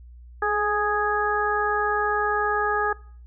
harmonic tone with a mistuned harmonic, 415.3 Hz, G#4, in tune, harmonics 1 / 2 / 3 / 4, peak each -26 / -26 / -26 / -26 dBFS, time 0.42-2.93 s, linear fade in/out 5 ms, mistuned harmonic 1, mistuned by +25 cents, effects noise-tail reverb RT60 0.5 s tail -22 dB re dry + added 60 Hz sine -42 dBFS peak until 3.26 s

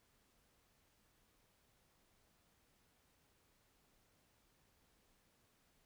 silence, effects pink hiss -75 dBFS RMS until 5.85 s

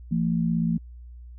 sine tone pair together, 168.9 / 225.6 Hz, E3 / A3, +42 / +44 cents, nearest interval perfect fourth, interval 502 cents, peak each -23 / -25 dBFS, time 0.11-0.78 s, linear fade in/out 10 ms, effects added 60 Hz sine -40 dBFS peak until 1.38 s

